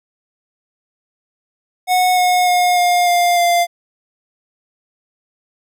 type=tone with pitch steps; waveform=square; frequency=732 / 724.4 / 716.9 / 709.5 / 702.2 / 694.9 Hz; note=F#5 / F#5 / F5 / F5 / F5 / F5; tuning=-19 / -37 / +45 / +27 / +9 / -9 cents; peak=-12 dBFS; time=1.87-3.67 s; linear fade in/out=50 ms; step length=300 ms; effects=none